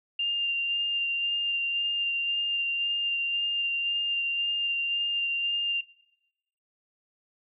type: tone with vibrato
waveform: sine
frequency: 2794 Hz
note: F7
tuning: in tune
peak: -25 dBFS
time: 0.19-5.81 s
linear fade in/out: 5 ms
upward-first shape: sine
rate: 1.9 Hz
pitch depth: 11 cents each way
effects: noise-tail reverb RT60 0.9 s tail -23 dB re dry

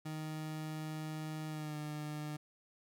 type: tone with pitch glide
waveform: 30% pulse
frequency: 155.56 to 150.61 Hz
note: D#3 to D3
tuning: 0 to +44 cents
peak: -37 dBFS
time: 0.05-2.37 s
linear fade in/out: 10 ms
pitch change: -56 cents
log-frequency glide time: 1.48-1.76 s
effects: none

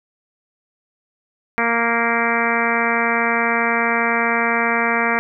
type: harmonic tone with a mistuned harmonic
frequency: 232.4 Hz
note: A#3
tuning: 5 cents flat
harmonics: 1 / 2 / 3 / 4 / 5 / 6 / 7 / 8 / 9 / 10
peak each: -25 / -25 / -25 / -25 / -25 / -25 / -25 / -25 / -25 / -25 dBFS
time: 1.58-5.19 s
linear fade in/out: 0 ms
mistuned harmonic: 8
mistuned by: +16 cents
effects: none

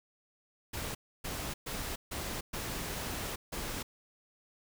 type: noise bursts at uneven times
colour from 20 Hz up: pink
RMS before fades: -38 dBFS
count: 6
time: 0.73-0.95 / 1.24-1.54 / 1.66-1.96 / 2.11-2.41 / 2.53-3.36 / 3.52-3.83 s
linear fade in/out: 10 ms
effects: none

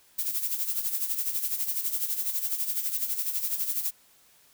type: noise with tremolo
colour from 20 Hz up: violet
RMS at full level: -27 dBFS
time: 0.18-3.91 s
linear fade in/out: 10 ms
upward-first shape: sine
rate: 12 Hz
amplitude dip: 65%
effects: white hiss -60 dBFS RMS until 4.53 s

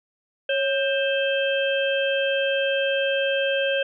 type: harmonic tone with a mistuned harmonic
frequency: 525 Hz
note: C5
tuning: 6 cents sharp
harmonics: 1 / 3 / 5 / 6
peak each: -22 / -27 / -29 / -30 dBFS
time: 0.49-3.83 s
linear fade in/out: 5 ms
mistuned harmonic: 1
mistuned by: +82 cents
effects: none

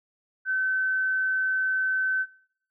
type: tone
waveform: sine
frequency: 1529 Hz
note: G6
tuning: 44 cents flat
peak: -23 dBFS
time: 0.45-2.26 s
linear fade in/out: 50 ms
effects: noise-tail reverb RT60 0.7 s tail -21 dB re dry

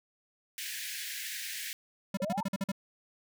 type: high-pass noise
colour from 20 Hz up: pink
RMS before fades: -39 dBFS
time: 0.58-1.73 s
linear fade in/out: 0 ms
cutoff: 1600 Hz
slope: 96 dB/octave
type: tone bursts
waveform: square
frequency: 195.6 Hz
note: G3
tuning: 4 cents flat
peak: -30 dBFS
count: 8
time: 2.14-2.718 s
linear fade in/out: 5 ms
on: 32 ms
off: 46 ms
type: exponential sweep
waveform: sine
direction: up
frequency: 523.3 to 940 Hz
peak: -33 dBFS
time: 2.2-2.43 s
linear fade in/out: 5 ms
effects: none

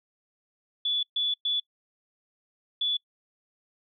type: tone bursts at uneven times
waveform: sine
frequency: 3442 Hz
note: A7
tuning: 39 cents flat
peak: -24 dBFS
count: 4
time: 0.85-1.03 / 1.16-1.34 / 1.45-1.6 / 2.81-2.97 s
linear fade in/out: 5 ms
effects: noise-tail reverb RT60 0.1 s tail -25 dB re dry

